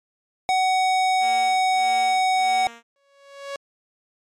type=tone; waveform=square; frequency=750 Hz; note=F#5; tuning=23 cents sharp; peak=-18 dBFS; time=0.49-2.67 s; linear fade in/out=0 ms
type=tone with tremolo; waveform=5% pulse; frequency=233.1 Hz; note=A#3; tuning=in tune; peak=-25 dBFS; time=1.19-2.83 s; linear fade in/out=50 ms; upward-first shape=sine; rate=1.6 Hz; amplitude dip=90%
type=tone with exponential growth; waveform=sawtooth; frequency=558 Hz; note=C#5; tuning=11 cents sharp; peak=-23 dBFS; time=2.96-3.56 s; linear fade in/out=1 ms; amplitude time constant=130 ms
effects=low-pass 7000 Hz 12 dB/octave + MP3 96 kbps